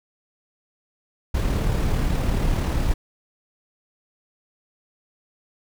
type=noise with amplitude modulation; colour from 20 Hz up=brown; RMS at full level=-20 dBFS; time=1.34-2.94 s; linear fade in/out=10 ms; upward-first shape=sine; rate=37 Hz; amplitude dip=30%; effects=none